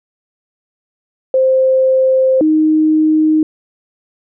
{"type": "tone pair in turn", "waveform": "sine", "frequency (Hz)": [523.3, 311.2], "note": ["C5", "D#4"], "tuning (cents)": [0, 0], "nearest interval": "major sixth", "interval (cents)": 900, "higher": "first", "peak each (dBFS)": -8, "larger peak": "neither", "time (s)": [[1.34, 2.41], [2.41, 3.43]], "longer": "first", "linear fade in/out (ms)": 2, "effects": []}